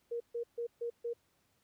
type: tone bursts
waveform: sine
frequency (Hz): 471.1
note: A#4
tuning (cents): +18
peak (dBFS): -34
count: 5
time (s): 0.11-1.135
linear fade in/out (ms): 10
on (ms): 93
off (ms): 140
effects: pink hiss -74 dBFS RMS until 1.63 s + high-pass 60 Hz 12 dB/octave